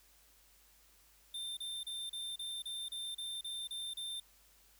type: tone bursts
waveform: square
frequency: 3589 Hz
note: A7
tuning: 34 cents sharp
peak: -40 dBFS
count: 11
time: 1.34-4.2 s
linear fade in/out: 5 ms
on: 230 ms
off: 33 ms
effects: added 50 Hz sine -70 dBFS peak until 4.79 s + white hiss -66 dBFS RMS until 4.79 s